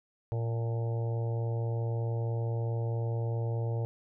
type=harmonic tone with a mistuned harmonic; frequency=115.4 Hz; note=A#2; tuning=17 cents flat; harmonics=1 / 3 / 4 / 5 / 6 / 7 / 8; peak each=-29 / -45 / -40 / -44 / -49 / -49 / -53 dBFS; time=0.32-3.85 s; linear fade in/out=0 ms; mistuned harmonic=8; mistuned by=-49 cents; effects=none